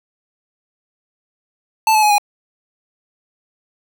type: tone with pitch steps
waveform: square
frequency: 880 / 860.4 / 841.2 / 822.5 Hz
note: A5 / A5 / G#5 / G#5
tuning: 0 / -39 / +22 / -17 cents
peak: -11 dBFS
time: 1.87-2.182 s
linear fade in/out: 2 ms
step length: 78 ms
effects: none